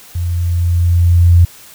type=tone with level ramp; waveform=sine; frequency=86.5 Hz; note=F2; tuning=16 cents flat; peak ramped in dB=-15 to -3 dBFS; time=0.15-1.45 s; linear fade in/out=5 ms; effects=white hiss -39 dBFS RMS until 1.74 s